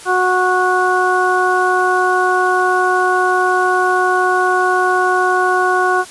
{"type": "harmonic tone", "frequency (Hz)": 367.2, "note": "F#4", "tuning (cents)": -13, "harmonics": [1, 2, 3, 4], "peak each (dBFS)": [-17, -17, -17, -17], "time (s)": [0.05, 6.05], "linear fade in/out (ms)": 50, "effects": ["white hiss -35 dBFS RMS until 6.1 s", "resampled to 24000 Hz"]}